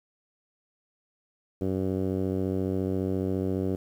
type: tone with low-pass filter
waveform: 10% pulse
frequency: 94.5 Hz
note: F#2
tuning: 37 cents sharp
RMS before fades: -28 dBFS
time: 1.61-3.76 s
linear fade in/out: 5 ms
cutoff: 420 Hz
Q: 1.2
effects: 9-bit